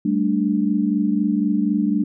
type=chord; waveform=sine; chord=G suspended second; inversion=none; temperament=equal; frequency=196 / 220 / 293.7 Hz; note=G3 / A3 / D4; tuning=0 / 0 / 0 cents; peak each=-21 dBFS; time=0.05-2.04 s; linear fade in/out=5 ms; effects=none